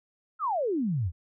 sine exponential sweep, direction down, 1389 to 76.2 Hz, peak -25 dBFS, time 0.39-1.12 s, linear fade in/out 50 ms, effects none

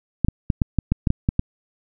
clicks, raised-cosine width 5 ms, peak -5 dBFS, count 10, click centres 0.247 / 0.285 / 0.502 / 0.618 / 0.787 / 0.92 / 1.072 / 1.104 / 1.289 / 1.394 s, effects none

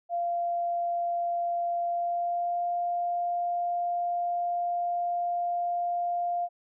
sine tone with pitch glide, 692 to 699.6 Hz, F5 to F5, -16 to +3 cents, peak -26 dBFS, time 0.09-6.49 s, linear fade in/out 50 ms, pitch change +19 cents, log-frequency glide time 1.86-2.65 s, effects none

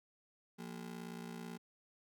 35% pulse ring-modulated tone, 203 Hz, G#3, 39 cents flat, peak -40 dBFS, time 0.58-1.58 s, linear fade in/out 20 ms, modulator 29.1 Hz, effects none

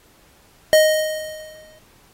square tone with exponential decay, 622.3 Hz, D#5, in tune, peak -9 dBFS, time 0.73-1.79 s, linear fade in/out 0 ms, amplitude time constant 230 ms, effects pink hiss -54 dBFS RMS until 2.13 s + AAC 48 kbps

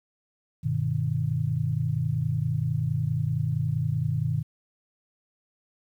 sine chord, G augmented, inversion none, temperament just, 98 / 122.5 / 153.12 Hz, G2 / B2 / D#3, 0 / -14 / -27 cents, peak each -31 / -27 / -27 dBFS, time 0.63-4.43 s, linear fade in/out 20 ms, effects 10-bit

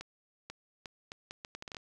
accelerating click train, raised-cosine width 0.2 ms, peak -25 dBFS, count 12, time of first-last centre 0.01-1.768 s, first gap 490 ms, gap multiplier 0.73, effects none

